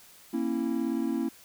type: chord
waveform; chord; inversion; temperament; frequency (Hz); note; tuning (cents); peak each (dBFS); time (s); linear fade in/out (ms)
triangle; A# diminished; none; equal with one note detuned; 233.1 / 271.9 / 329.6; A#3 / C#4 / E4; 0 / -33 / 0; -29; 0.33-1.29; 10
effects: white hiss -54 dBFS RMS until 1.44 s